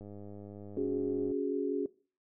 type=click train; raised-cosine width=2 ms; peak=-35 dBFS; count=134; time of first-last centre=0.01-1.314 s; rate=102 Hz
type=chord; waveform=sine; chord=C# suspended fourth; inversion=none; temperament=equal with one note detuned; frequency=279.4 / 370 / 415.3 Hz; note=C#4 / F#4 / G#4; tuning=+14 / 0 / 0 cents; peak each=-34 dBFS; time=0.77-1.86 s; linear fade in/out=2 ms
effects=noise-tail reverb RT60 0.4 s tail -21 dB re dry